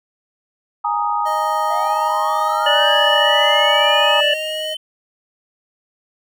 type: chord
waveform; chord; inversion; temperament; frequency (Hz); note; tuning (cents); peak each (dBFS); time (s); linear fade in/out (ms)
sine; Ab suspended second; none; equal; 830.6 / 932.3 / 1244.5; Ab5 / Bb5 / Eb6; 0 / 0 / 0; -21; 0.84-4.21; 10
type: tone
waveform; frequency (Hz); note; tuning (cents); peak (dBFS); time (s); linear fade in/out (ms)
square; 622.3; D#5; 0; -25; 1.25-4.75; 20
type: linear sweep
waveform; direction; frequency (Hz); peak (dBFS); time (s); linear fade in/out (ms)
triangle; up; 659.3 to 3071; -23; 1.7-4.77; 5
type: harmonic tone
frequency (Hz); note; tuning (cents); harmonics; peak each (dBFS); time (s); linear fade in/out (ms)
587.3; D5; 0; 1 / 3 / 5; -18 / -20 / -16; 2.66-4.34; 5
effects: none